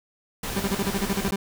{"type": "noise", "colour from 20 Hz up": "pink", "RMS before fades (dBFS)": -31, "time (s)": [0.43, 1.31], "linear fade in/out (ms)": 5}
{"type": "tone bursts", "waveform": "30% pulse", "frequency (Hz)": 197.2, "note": "G3", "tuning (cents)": 11, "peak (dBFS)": -20, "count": 11, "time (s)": [0.56, 1.36], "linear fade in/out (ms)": 5, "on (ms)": 40, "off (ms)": 36}
{"effects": []}